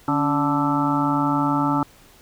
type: harmonic tone with a mistuned harmonic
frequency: 146.6 Hz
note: D3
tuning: 3 cents flat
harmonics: 1 / 2 / 4 / 5 / 6 / 7 / 8 / 9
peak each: -27 / -21 / -33 / -34 / -24 / -36 / -29 / -26 dBFS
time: 0.08-1.83 s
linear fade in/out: 2 ms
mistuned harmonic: 2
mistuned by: -63 cents
effects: pink hiss -51 dBFS RMS until 2.21 s